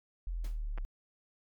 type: exponential sweep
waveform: sine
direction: down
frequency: 43.96 to 33.91 Hz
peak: -33 dBFS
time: 0.27-0.85 s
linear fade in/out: 0 ms
type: noise with exponential decay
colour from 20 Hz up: pink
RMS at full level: -48 dBFS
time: 0.44-0.62 s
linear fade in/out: 5 ms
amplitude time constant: 38 ms
type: clicks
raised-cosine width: 0.5 ms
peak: -31 dBFS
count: 2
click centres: 0.777 / 0.783 s
effects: MP3 96 kbps